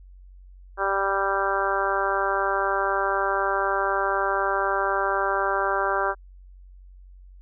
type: harmonic tone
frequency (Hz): 196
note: G3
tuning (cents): 0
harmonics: 2 / 3 / 4 / 5 / 6 / 7 / 8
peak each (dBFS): -29 / -29 / -29 / -29 / -29 / -29 / -29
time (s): 0.77-6.15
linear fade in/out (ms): 50
effects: added 46 Hz sine -44 dBFS peak until 7.41 s